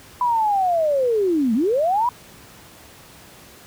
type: linear two-way sweep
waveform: sine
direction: down then up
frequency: 1000 to 210 to 1000 Hz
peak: -16 dBFS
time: 0.21-2.09 s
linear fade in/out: 2 ms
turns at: 1.54 s
effects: pink hiss -45 dBFS RMS until 3.66 s + high-pass 60 Hz 12 dB/octave